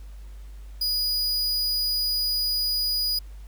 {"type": "tone", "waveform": "45% pulse", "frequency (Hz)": 4920, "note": "D#8", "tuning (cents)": -20, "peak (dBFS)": -22, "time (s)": [0.81, 3.19], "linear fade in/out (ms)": 5, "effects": ["added 50 Hz sine -38 dBFS peak until 3.47 s", "pink hiss -58 dBFS RMS until 3.47 s"]}